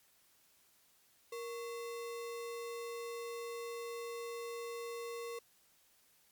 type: tone with sample-and-hold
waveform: sine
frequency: 468.3 Hz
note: A#4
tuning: 8 cents sharp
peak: -40 dBFS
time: 1.32-5.39 s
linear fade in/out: 5 ms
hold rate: 1575 Hz
effects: white hiss -69 dBFS RMS until 6.31 s + MP3 96 kbps